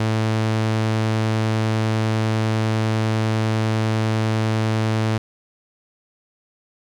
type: tone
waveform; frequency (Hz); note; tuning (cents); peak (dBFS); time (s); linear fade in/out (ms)
sawtooth; 110; A2; 0; -14; 0-5.18; 5
effects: low-pass 6000 Hz 12 dB/octave + 9-bit